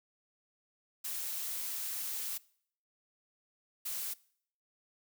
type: noise bursts at uneven times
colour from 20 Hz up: blue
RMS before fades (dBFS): -38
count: 2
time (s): 1.04-2.38 / 3.85-4.14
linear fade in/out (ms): 10
effects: noise-tail reverb RT60 0.6 s tail -22 dB re dry